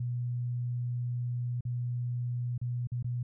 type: tone with dropouts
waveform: sine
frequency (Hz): 122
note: B2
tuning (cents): -21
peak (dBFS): -30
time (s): 0-3.23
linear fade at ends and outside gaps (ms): 5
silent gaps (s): 1.608-1.651 / 2.579-2.614 / 2.872-2.918 / 3.027-3.044
effects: none